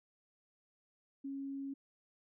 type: tone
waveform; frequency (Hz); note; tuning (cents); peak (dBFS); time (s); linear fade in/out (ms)
sine; 274.7; C#4; -16; -39; 1.24-1.74; 10
effects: none